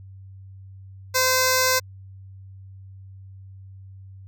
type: tone with notch filter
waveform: 5% pulse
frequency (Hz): 515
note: C5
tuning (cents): -28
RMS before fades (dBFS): -20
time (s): 1.14-1.8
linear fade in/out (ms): 20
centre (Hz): 3100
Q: 1.2
effects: added 96 Hz sine -40 dBFS peak until 4.27 s